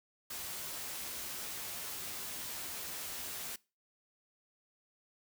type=noise with comb filter; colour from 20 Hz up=white; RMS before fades=-42 dBFS; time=0.3-3.56 s; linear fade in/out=5 ms; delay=13 ms; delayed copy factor=+0.5; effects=noise-tail reverb RT60 0.3 s tail -22 dB re dry

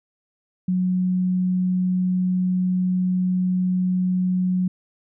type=tone; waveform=sine; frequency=183.1 Hz; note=F#3; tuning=18 cents flat; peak=-18 dBFS; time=0.68-4.68 s; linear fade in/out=5 ms; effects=none

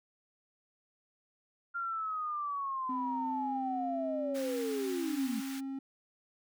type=linear sweep; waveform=sine; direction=down; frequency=1396.9 to 209 Hz; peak=-33 dBFS; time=1.74-5.41 s; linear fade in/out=20 ms
type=tone with pitch glide; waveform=triangle; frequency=260.1 to 269.9 Hz; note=C4 to C#4; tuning=-10 to -46 cents; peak=-34 dBFS; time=2.89-5.79 s; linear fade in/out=5 ms; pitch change=+64 cents; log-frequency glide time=3.26-4.49 s
type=high-pass noise; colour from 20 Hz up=pink; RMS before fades=-47 dBFS; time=4.34-5.61 s; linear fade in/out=20 ms; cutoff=1200 Hz; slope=24 dB/octave
effects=none

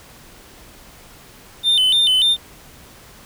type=tone with vibrato; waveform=triangle; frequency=3307 Hz; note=G#7; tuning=8 cents flat; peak=-11 dBFS; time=1.63-2.37 s; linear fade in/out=50 ms; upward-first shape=square; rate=3.4 Hz; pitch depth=150 cents each way; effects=pink hiss -44 dBFS RMS until 3.25 s

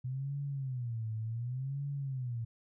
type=tone with vibrato; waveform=sine; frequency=124.9 Hz; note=B2; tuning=20 cents sharp; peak=-34 dBFS; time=0.04-2.45 s; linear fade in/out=10 ms; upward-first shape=sine; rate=0.68 Hz; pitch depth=220 cents each way; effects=none

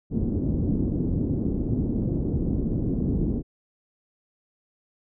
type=low-pass noise; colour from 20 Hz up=white; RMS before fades=-25 dBFS; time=0.1-3.43 s; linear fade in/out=50 ms; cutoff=300 Hz; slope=24 dB/octave; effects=none

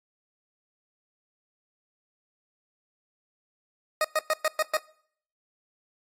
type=tone bursts; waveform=20% pulse; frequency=622.3 Hz; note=D#5; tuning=in tune; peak=-17 dBFS; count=6; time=4.01-4.77 s; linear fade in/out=2 ms; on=35 ms; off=110 ms; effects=noise-tail reverb RT60 0.6 s tail -22 dB re dry + AAC 48 kbps

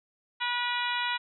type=harmonic tone; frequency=485.3 Hz; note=B4; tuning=30 cents flat; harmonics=2 / 3 / 4 / 5 / 6 / 7 / 8; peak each=-32 / -34 / -35 / -36 / -37 / -37 / -38 dBFS; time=0.4-1.18 s; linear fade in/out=20 ms; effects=none

